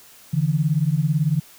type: beating tone pair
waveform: sine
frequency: 143.8 / 161.8 Hz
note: D3 / E3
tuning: -36 / -32 cents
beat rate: 18 Hz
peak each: -20 dBFS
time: 0.33-1.4 s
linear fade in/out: 10 ms
effects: white hiss -48 dBFS RMS until 1.58 s